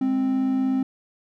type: tone pair together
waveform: triangle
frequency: 206.2 / 262.5 Hz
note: G#3 / C4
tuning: -12 / +6 cents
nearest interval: major third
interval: 418 cents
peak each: -28 / -18 dBFS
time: 0.01-0.83 s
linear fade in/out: 5 ms
effects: none